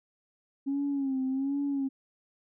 sine tone with vibrato, 272.3 Hz, C#4, 31 cents flat, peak -26 dBFS, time 0.66-1.89 s, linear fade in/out 20 ms, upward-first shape sine, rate 1.3 Hz, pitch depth 71 cents each way, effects tanh soft clip ceiling -23 dBFS

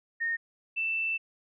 sine tone pair in turn, 1842 / 2661 Hz, A#6 / E7, -21 / +16 cents, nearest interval tritone, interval 637 cents, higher second, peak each -27 dBFS, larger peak neither, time 0.2-0.37 / 0.76-1.18 s, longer second, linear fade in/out 20 ms, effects none

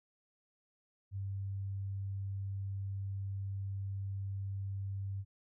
sine tone, 98 Hz, G2, in tune, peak -36 dBFS, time 1.11-5.25 s, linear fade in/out 50 ms, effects none

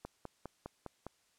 click train, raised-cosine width 1 ms, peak -28 dBFS, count 6, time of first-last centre 0.05-1.066 s, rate 4.92 Hz, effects white hiss -72 dBFS RMS until 1.38 s + low-pass 9000 Hz 12 dB/octave

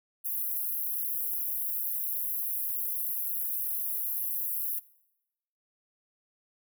pink high-pass noise, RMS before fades -32 dBFS, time 0.24-4.8 s, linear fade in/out 20 ms, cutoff 11000 Hz, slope 96 dB/octave, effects noise-tail reverb RT60 0.9 s tail -22 dB re dry

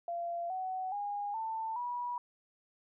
sine tone with pitch steps, 687 / 749.2 / 817 / 890.9 / 971.6 Hz, F5 / F#5 / G#5 / A5 / B5, -29 / +21 / -29 / +21 / -29 cents, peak -34 dBFS, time 0.08-2.18 s, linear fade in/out 2 ms, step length 420 ms, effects none

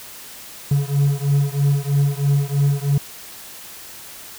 triangle beating tone pair, 140 / 143.1 Hz, C#3 / D3, +18 / -45 cents, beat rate 3.1 Hz, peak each -16 / -17 dBFS, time 0.71-2.98 s, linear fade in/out 5 ms, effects white hiss -38 dBFS RMS until 4.38 s

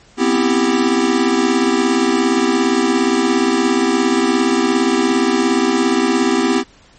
square chord, C major seventh, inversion third, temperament equal with one note detuned, 246.9 / 264.1 / 329.6 / 392 Hz, B3 / C4 / E4 / G4, 0 / +16 / 0 / 0 cents, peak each -19 dBFS, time 0.17-6.64 s, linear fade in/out 50 ms, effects pink hiss -48 dBFS RMS until 6.98 s + MP3 32 kbps

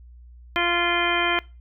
harmonic tone, 346.7 Hz, F4, 13 cents flat, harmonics 1 / 2 / 3 / 4 / 5 / 6 / 7 / 9, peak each -28 / -28 / -28 / -28 / -28 / -28 / -28 / -28 dBFS, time 0.56-1.39 s, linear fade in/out 0 ms, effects noise-tail reverb RT60 0.3 s tail -23 dB re dry + added 60 Hz sine -43 dBFS peak until 1.6 s

